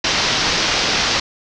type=low-pass noise; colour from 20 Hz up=white; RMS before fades=-18 dBFS; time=0.04-1.2 s; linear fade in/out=5 ms; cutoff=5800 Hz; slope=48 dB/octave; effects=none